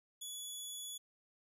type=tone; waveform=15% pulse; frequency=3404 Hz; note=G#7; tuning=42 cents sharp; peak=-36 dBFS; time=0.21-0.98 s; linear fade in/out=10 ms; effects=resampled to 32000 Hz